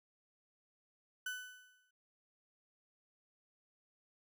35% pulse tone with exponential decay, 1500 Hz, F#6, 23 cents sharp, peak -35 dBFS, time 1.26-1.91 s, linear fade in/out 5 ms, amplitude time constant 140 ms, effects noise-tail reverb RT60 0.3 s tail -26 dB re dry

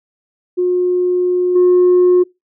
sine tone with level steps, 360 Hz, F#4, 47 cents flat, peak -11 / -5 dBFS, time 0.57-2.24 s, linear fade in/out 20 ms, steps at 1.55 s, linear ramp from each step 10 ms, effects noise-tail reverb RT60 0.2 s tail -23 dB re dry + tanh soft clip ceiling -5 dBFS

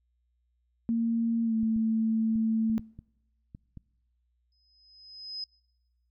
sine tone with pitch glide, 230 to 222.6 Hz, A#3 to A3, -23 to +20 cents, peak -24 dBFS, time 0.89-2.78 s, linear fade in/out 0 ms, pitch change -57 cents, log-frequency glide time 1.44-1.54 s
clicks, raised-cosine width 5 ms, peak -31 dBFS, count 8, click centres 1.632 / 1.763 / 2.357 / 2.698 / 2.795 / 2.99 / 3.549 / 3.773 s
sine tone with exponential growth, 5060 Hz, D#8, 28 cents sharp, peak -32 dBFS, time 4.52-5.44 s, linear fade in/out 2 ms, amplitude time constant 200 ms
effects noise-tail reverb RT60 1.0 s tail -26 dB re dry + added 60 Hz sine -70 dBFS peak until 6.1 s

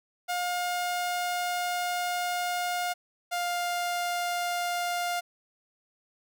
sawtooth tone pair in turn, 712 / 703.4 Hz, F5 / F5, +33 / +12 cents, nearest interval unison, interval 21 cents, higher first, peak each -24 dBFS, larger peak neither, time 0.28-2.94 / 3.31-5.21 s, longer first, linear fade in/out 20 ms, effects none

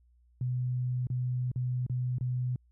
sine tone with dropouts, 125.3 Hz, B2, 25 cents sharp, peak -28 dBFS, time 0.41-2.56 s, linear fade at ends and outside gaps 2 ms, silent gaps 1.07-1.101 / 1.516-1.559 / 1.865-1.897 / 2.184-2.209 s, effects added 60 Hz sine -61 dBFS peak until 2.71 s

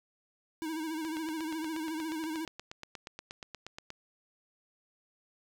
square tone with vibrato, 317.4 Hz, D#4, 35 cents sharp, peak -35 dBFS, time 0.62-2.45 s, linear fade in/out 0 ms, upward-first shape sine, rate 14 Hz, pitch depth 63 cents each way
click train, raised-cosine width 0.2 ms, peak -25 dBFS, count 25, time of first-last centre 1.05-3.904 s, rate 8.41 Hz
effects 10-bit

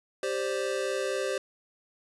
square chord, G suspended fourth, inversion none, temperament equal, 392 / 523.3 / 587.3 Hz, G4 / C5 / D5, 0 / 0 / 0 cents, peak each -33 / -32 / -36 dBFS, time 0.23-1.38 s, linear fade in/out 2 ms, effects resampled to 24000 Hz + 10-bit

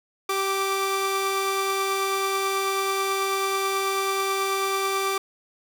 sawtooth tone pair together, 388.4 / 1174.4 Hz, G4 / D6, -16 / 0 cents, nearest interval octave + perfect fifth, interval 1916 cents, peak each -22 dBFS, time 0.29-5.18 s, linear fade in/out 5 ms, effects none

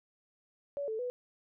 sine tone with pitch steps, 568 / 440 / 494.5 Hz, C#5 / A4 / B4, +42 / 0 / +2 cents, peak -33 dBFS, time 0.77-1.1 s, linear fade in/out 0 ms, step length 110 ms, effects none

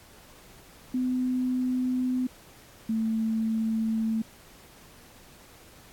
sine tone pair in turn, 253.4 / 222.5 Hz, B3 / A3, +45 / +20 cents, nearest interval major second, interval 225 cents, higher first, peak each -24 dBFS, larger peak neither, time 0.94-2.27 / 2.89-4.22 s, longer neither, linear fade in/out 5 ms, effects pink hiss -53 dBFS RMS until 5.92 s + AAC 64 kbps

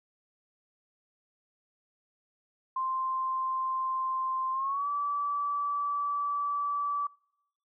sine tone with pitch glide, 1046.5 to 1154.5 Hz, C6 to D6, 0 to -30 cents, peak -28 dBFS, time 2.76-7.07 s, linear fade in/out 5 ms, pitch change +170 cents, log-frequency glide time 4.52-4.88 s, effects noise-tail reverb RT60 0.8 s tail -25 dB re dry

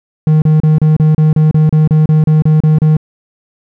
triangle tone bursts, 155 Hz, D#3, 6 cents flat, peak -3 dBFS, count 15, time 0.27-2.968 s, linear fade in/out 2 ms, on 150 ms, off 32 ms, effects none

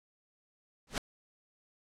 pink noise with exponential growth, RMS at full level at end -28 dBFS, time 0.87-0.98 s, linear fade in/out 2 ms, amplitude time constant 22 ms, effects low-pass 8000 Hz 12 dB/octave

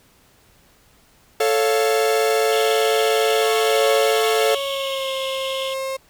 45% pulse chord, A augmented, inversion none, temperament equal, 440 / 554.4 / 698.5 Hz, A4 / C#5 / E#5, 0 / 0 / 0 cents, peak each -18 / -23 / -23 dBFS, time 1.4-4.55 s, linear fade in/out 5 ms
white band-pass noise, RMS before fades -31 dBFS, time 2.52-5.74 s, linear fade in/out 0 ms, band 2800 to 3500 Hz, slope 96 dB/octave
35% pulse tone with pitch glide, 553 to 533.2 Hz, C#5 to C5, -4 to +33 cents, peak -22 dBFS, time 3.41-5.97 s, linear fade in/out 10 ms, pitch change -63 cents, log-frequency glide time 4.62-5.11 s
effects pink hiss -55 dBFS RMS until 6.09 s

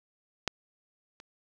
clicks, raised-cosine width 0.2 ms, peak -10 / -30 dBFS, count 2, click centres 0.477 / 1.201 s, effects none

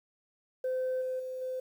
sine tone with level steps, 514 Hz, C5, 31 cents flat, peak -27 / -30 / -35 / -32 dBFS, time 0.64-1.6 s, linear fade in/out 5 ms, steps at 1.01 / 1.19 / 1.41 s, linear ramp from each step 10 ms, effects tanh soft clip ceiling -27 dBFS + 10-bit

